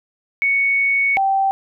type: tone pair in turn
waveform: sine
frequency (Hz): 2222 / 778.4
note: C#7 / G5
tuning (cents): +4 / -12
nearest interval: octave + tritone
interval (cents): 1816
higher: first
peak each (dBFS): -14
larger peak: neither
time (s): 0.42-1.17 / 1.17-1.51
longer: first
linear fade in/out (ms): 0
effects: none